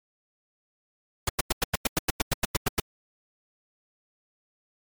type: noise bursts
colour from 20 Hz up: pink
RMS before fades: -23 dBFS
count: 14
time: 1.27-2.8 s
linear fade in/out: 5 ms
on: 22 ms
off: 94 ms
effects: MP3 96 kbps